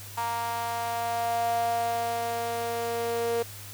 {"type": "tone with high-pass filter sweep", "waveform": "sawtooth", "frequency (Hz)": 233.4, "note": "A#3", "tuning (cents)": 2, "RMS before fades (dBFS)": -29, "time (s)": [0.17, 3.43], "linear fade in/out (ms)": 10, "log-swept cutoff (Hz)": [890, 500], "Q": 6.9, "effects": ["added 101 Hz sine -44 dBFS peak until 3.73 s", "white hiss -44 dBFS RMS until 3.73 s"]}